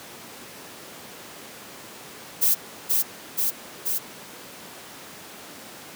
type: noise with echo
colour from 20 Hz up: violet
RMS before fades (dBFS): -19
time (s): 2.41-2.55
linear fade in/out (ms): 20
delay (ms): 480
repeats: 3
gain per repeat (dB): -2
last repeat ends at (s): 3.99
effects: pink hiss -41 dBFS RMS until 5.95 s + high-pass 200 Hz 12 dB/octave